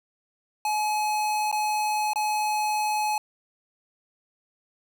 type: tone with dropouts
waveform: square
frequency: 849 Hz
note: G#5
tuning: 38 cents sharp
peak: -24 dBFS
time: 0.65-3.18 s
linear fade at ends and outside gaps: 2 ms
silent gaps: 1.515-1.526 / 2.134-2.158 s
effects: none